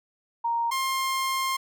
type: tone pair in turn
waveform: sine / sawtooth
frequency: 932.3 / 1060.8 Hz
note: A#5 / C6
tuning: 0 / +23 cents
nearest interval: major second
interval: 223 cents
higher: second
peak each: -23 / -21 dBFS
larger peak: second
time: 0.44-0.71 / 0.71-1.57 s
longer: second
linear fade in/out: 10 ms
effects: none